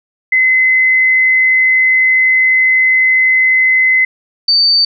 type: tone pair in turn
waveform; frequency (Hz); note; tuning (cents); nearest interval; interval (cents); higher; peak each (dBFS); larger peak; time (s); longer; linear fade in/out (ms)
sine; 2043 / 4586; C7 / D8; -42 / -42; octave + major second; 1400; second; -7; neither; 0.32-4.05 / 4.48-4.85; first; 5
effects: none